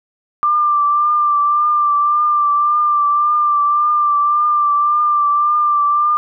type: tone with vibrato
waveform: sine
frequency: 1185 Hz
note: D6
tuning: 15 cents sharp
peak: -11 dBFS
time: 0.43-6.17 s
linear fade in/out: 0 ms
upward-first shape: triangle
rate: 1.8 Hz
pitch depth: 32 cents each way
effects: none